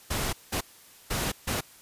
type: noise bursts at uneven times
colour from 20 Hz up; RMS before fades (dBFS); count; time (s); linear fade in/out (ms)
pink; -29; 4; 0.1-0.33 / 0.52-0.61 / 1.1-1.32 / 1.47-1.61; 10
effects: white hiss -53 dBFS RMS until 1.81 s + resampled to 32000 Hz